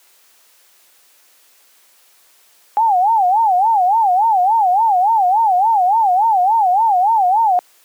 sine tone with vibrato, 810 Hz, G#5, 43 cents flat, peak -10 dBFS, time 2.77-7.59 s, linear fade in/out 0 ms, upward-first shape sine, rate 3.5 Hz, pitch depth 220 cents each way, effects white hiss -52 dBFS RMS until 7.84 s + high-pass 400 Hz 12 dB/octave

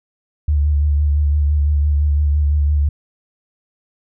sine tone with vibrato, 73.42 Hz, D2, in tune, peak -12 dBFS, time 0.48-2.89 s, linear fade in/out 5 ms, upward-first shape sine, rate 5.9 Hz, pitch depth 37 cents each way, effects none

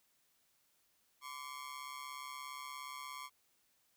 sawtooth ring-modulated tone, 1089 Hz, C#6, 31 cents flat, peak -38 dBFS, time 1.21-3.3 s, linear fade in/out 50 ms, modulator 68.5 Hz, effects white hiss -75 dBFS RMS until 3.96 s

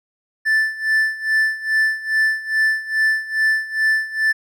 triangle tone with tremolo, 1760 Hz, A6, in tune, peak -11 dBFS, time 0.45-4.33 s, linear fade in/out 20 ms, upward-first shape sine, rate 2.4 Hz, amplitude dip 85%, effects none

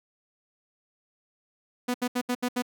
sawtooth tone bursts, 247 Hz, B3, in tune, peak -21 dBFS, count 6, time 1.88-2.623 s, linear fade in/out 10 ms, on 63 ms, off 73 ms, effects none

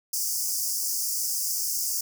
pink high-pass noise, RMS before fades -28 dBFS, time 0.13-2.01 s, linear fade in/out 5 ms, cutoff 4900 Hz, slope 96 dB/octave, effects none

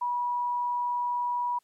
sine tone, 972 Hz, B5, 28 cents flat, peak -26 dBFS, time 0.01-1.59 s, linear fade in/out 10 ms, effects white hiss -71 dBFS RMS until 1.63 s + low-pass 12000 Hz 12 dB/octave

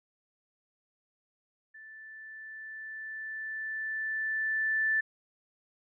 sine tone with level ramp, 1760 Hz, A6, in tune, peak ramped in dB -47 to -24 dBFS, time 1.74-5.01 s, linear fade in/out 10 ms, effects none

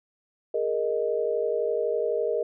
sine chord, Ab suspended second, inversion none, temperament just, 415.3 / 467.2 / 623 Hz, Ab4 / Bb4 / Eb5, 0 / +4 / +2 cents, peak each -29 / -26 / -29 dBFS, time 0.54-2.43 s, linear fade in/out 5 ms, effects none

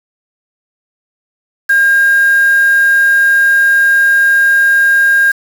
sine tone with quantisation, 1611 Hz, G6, 47 cents sharp, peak -6 dBFS, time 1.69-5.32 s, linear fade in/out 10 ms, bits 4, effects none

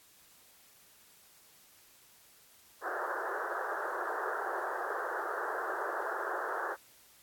white band-pass noise, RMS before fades -36 dBFS, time 2.81-6.77 s, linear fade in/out 50 ms, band 350 to 1700 Hz, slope 96 dB/octave, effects white hiss -61 dBFS RMS until 7.22 s + AAC 64 kbps

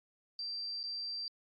sine tone with dropouts, 4699 Hz, D8, in tune, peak -37 dBFS, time 0.39-1.28 s, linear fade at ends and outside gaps 1 ms, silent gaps 0.831-0.838 s, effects AAC 48 kbps

